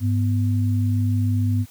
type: tone pair together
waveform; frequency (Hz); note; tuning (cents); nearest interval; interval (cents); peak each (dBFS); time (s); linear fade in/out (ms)
sine; 101.46 / 247.8; G#2 / B3; -40 / +6; octave + minor third; 1546; -18 / -25; 0-1.66; 50
effects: white hiss -50 dBFS RMS until 1.7 s